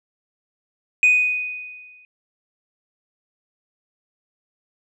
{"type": "tone with exponential decay", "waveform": "sine", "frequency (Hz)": 2489, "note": "D#7", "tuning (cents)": 0, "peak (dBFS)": -8, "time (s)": [1.03, 2.05], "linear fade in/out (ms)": 1, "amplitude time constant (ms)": 220, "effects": ["tanh soft clip ceiling -9 dBFS"]}